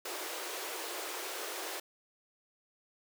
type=high-pass noise; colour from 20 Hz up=pink; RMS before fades=-40 dBFS; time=0.05-1.8 s; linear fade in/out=5 ms; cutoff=320 Hz; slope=96 dB/octave; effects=none